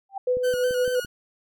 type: tone with exponential growth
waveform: sine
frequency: 784 Hz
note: G5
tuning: in tune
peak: -24 dBFS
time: 0.09-0.18 s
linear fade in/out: 5 ms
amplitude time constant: 18 ms
type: tone with tremolo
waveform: sine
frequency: 500 Hz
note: B4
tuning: 21 cents sharp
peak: -18 dBFS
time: 0.27-1 s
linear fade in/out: 5 ms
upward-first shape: triangle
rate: 5.9 Hz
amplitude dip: 55%
type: click train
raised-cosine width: 3 ms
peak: -26 dBFS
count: 5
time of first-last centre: 0.37-1.048 s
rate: 5.9 Hz
type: tone with vibrato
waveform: sawtooth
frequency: 1490 Hz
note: F#6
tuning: 12 cents sharp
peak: -28 dBFS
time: 0.43-1.06 s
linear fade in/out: 20 ms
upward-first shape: square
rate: 4.8 Hz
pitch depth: 51 cents each way
effects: none